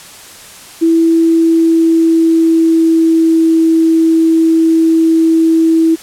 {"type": "tone with pitch glide", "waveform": "sine", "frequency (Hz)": [329.4, 325.4], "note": ["E4", "E4"], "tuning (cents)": [-1, -22], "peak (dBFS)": -6, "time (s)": [0.81, 5.96], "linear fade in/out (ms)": 20, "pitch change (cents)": -21, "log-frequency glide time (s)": [1.23, 3.59], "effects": ["white hiss -34 dBFS RMS until 6.02 s", "low-pass 11000 Hz 12 dB/octave"]}